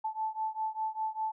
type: beating tone pair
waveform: sine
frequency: 873 / 878 Hz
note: A5 / A5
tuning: -14 / -4 cents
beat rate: 5 Hz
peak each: -34 / -35 dBFS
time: 0.04-1.32 s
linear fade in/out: 10 ms
effects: none